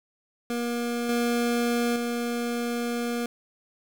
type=tone with level steps; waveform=25% pulse; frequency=238 Hz; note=A#3; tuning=36 cents sharp; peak=-23 / -19 / -23 dBFS; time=0.5-3.26 s; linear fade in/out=2 ms; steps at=1.09 / 1.96 s; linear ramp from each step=2 ms; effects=8-bit